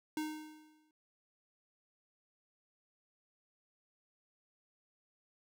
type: tone with exponential decay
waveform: square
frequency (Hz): 308.2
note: D#4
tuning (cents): -16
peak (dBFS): -34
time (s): 0.17-0.91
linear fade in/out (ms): 2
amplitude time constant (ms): 160
effects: none